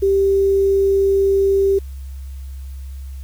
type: tone with quantisation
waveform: sine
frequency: 392 Hz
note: G4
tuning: in tune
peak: -12 dBFS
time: 0.02-1.79 s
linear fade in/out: 10 ms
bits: 7
effects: added 67 Hz sine -28 dBFS peak until 3.23 s + white hiss -52 dBFS RMS until 3.23 s